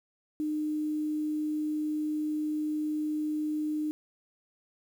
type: tone with quantisation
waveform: sine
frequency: 304.5 Hz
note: D#4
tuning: 37 cents flat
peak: -28 dBFS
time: 0.4-3.91 s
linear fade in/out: 0 ms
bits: 9
effects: none